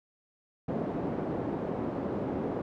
pink band-pass noise, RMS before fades -33 dBFS, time 0.68-2.62 s, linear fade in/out 5 ms, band 190 to 540 Hz, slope 12 dB/octave, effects none

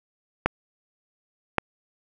clicks, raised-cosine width 0.5 ms, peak -4 dBFS, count 2, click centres 0.46 / 1.583 s, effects none

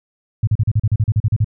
sine tone bursts, 107.4 Hz, A2, 41 cents flat, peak -11 dBFS, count 13, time 0.43-1.445 s, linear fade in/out 5 ms, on 43 ms, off 38 ms, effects none

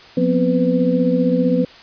sine tone cluster, 177.6 / 243.8 / 259.2 / 501 Hz, F3 / B3 / C4 / B4, +29 / -22 / -16 / +25 cents, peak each -19 dBFS, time 0.17-1.65 s, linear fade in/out 5 ms, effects white hiss -42 dBFS RMS until 1.82 s + resampled to 11025 Hz

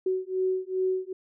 sine beating tone pair, 372.7 / 375.2 Hz, F#4 / F#4, +13 / +24 cents, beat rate 2.5 Hz, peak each -28 dBFS, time 0.06-1.13 s, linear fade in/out 5 ms, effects none

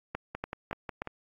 two click trains, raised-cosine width 0.5 ms, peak -20 / -17 dBFS, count 5 / 4, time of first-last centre 0.35-1.073 / 0.15-1.02 s, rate 5.53 / 3.45 Hz, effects AAC 32 kbps

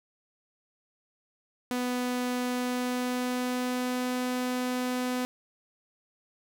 sawtooth tone with pitch glide, 248.2 to 250.8 Hz, B3 to B3, +9 to +27 cents, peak -24 dBFS, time 1.71-5.25 s, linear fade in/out 0 ms, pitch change +18 cents, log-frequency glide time 2.47-4.15 s, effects none

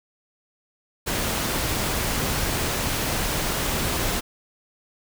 pink noise, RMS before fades -25 dBFS, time 1.06-4.21 s, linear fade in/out 20 ms, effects none

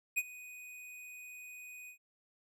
square tone with ADSR envelope, 2489 Hz, D#7, in tune, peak -28 dBFS, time 0.16-1.98 s, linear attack 20 ms, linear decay 42 ms, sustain -20 dB, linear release 96 ms, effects none

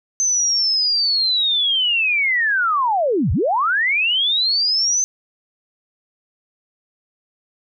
sine linear two-way sweep, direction down then up, 6220 to 61.74 to 6220 Hz, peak -15 dBFS, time 0.2-5.04 s, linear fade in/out 0 ms, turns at 3.32 s, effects none

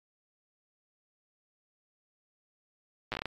slowing click train, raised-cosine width 0.3 ms, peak -17 dBFS, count 8, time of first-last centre 3.12-3.256 s, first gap 8 ms, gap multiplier 1.29, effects AAC 32 kbps

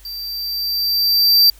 square tone with level ramp, 4681 Hz, D8, 7 cents flat, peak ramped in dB -28 to -8 dBFS, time 0.05-1.5 s, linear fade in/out 2 ms, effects added 50 Hz sine -43 dBFS peak until 1.59 s + white hiss -49 dBFS RMS until 1.59 s

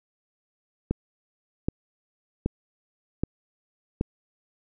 click train, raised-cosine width 3 ms, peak -11 dBFS, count 5, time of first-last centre 0.91-4.011 s, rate 1.29 Hz, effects none

